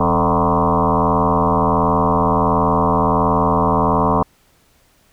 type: tone with frequency modulation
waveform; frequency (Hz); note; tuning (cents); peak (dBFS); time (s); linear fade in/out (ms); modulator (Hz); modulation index
sine; 601; D5; +40; -12; 0-4.23; 5; 81.4; 6.4
effects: pink hiss -56 dBFS RMS until 5.12 s